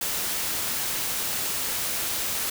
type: noise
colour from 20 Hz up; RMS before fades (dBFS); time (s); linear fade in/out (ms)
white; -28; 0.01-2.5; 5
effects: none